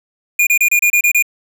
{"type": "tone bursts", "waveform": "square", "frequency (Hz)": 2427, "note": "D#7", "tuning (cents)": -44, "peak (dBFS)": -10, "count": 8, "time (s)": [0.39, 1.225], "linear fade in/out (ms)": 5, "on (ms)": 79, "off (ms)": 29, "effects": []}